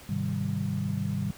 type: chord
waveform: sine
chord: Ab major seventh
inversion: none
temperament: equal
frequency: 103.83 / 130.81 / 155.56 / 196 Hz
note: Ab2 / C3 / Eb3 / G3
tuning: 0 / 0 / 0 / 0 cents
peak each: -33 / -34 / -33 / -31 dBFS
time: 0.09-1.31 s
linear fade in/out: 5 ms
effects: pink hiss -49 dBFS RMS until 1.37 s